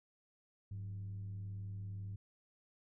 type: tone with frequency modulation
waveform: sine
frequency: 100.7 Hz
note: G2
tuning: 47 cents sharp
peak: -40 dBFS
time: 0.71-2.16 s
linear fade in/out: 5 ms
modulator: 77.9 Hz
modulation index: 0.33
effects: tanh soft clip ceiling -38 dBFS